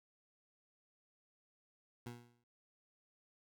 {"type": "tone with exponential decay", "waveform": "20% pulse", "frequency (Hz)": 119.8, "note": "A#2", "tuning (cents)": 48, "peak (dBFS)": -38, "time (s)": [2.06, 2.44], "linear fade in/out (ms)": 5, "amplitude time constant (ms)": 81, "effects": []}